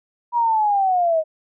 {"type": "linear sweep", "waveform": "sine", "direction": "down", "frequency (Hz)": [967, 620], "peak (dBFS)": -15, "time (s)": [0.32, 1.24], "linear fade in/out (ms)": 50, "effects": []}